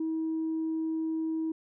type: tone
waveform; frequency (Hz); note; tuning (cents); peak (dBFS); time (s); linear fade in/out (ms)
sine; 320.6; E4; -48; -27; 0-1.52; 5
effects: tanh soft clip ceiling -25 dBFS